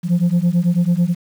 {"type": "beating tone pair", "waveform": "sine", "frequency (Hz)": [169.8, 178.9], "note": ["F3", "F3"], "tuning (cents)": [-48, 42], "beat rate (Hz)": 9.1, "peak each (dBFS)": -14, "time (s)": [0.03, 1.15], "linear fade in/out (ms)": 50, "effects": ["tanh soft clip ceiling -10 dBFS", "7-bit"]}